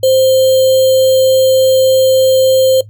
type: tone with sample-and-hold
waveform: sine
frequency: 523.3 Hz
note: C5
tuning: in tune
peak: -6 dBFS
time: 0.03-2.81 s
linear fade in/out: 5 ms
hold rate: 3675 Hz
effects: noise-tail reverb RT60 0.1 s tail -17 dB re dry + added 105 Hz sine -32 dBFS peak until 2.89 s